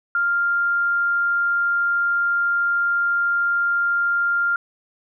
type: tone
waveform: sine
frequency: 1396.9 Hz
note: F6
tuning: in tune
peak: -17 dBFS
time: 0.15-4.56 s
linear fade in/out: 2 ms
effects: none